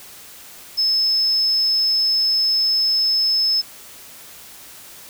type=tone; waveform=sine; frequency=5220 Hz; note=E8; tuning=18 cents flat; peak=-15 dBFS; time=0.77-3.62 s; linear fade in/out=20 ms; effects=white hiss -41 dBFS RMS until 5.09 s